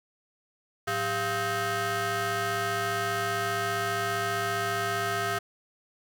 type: ring-modulated tone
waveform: 20% pulse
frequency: 291.3 Hz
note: D4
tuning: 14 cents flat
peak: -19 dBFS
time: 0.87-5.39 s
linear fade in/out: 10 ms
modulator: 982 Hz
effects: none